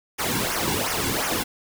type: noise with flanger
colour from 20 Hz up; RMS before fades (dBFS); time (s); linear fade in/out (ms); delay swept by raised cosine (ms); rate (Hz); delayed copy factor
pink; -25; 0.18-1.44; 20; 0.24 to 1.64; 2.8; -0.8
effects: none